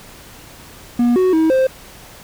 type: tone with pitch steps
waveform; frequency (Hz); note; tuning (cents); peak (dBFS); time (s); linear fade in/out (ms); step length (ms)
triangle; 240.4 / 370.5 / 319.8 / 524; B3 / F#4 / D#4 / C5; -46 / +2 / +48 / +2; -9; 0.99-1.67; 5; 170
effects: pink hiss -40 dBFS RMS until 2.23 s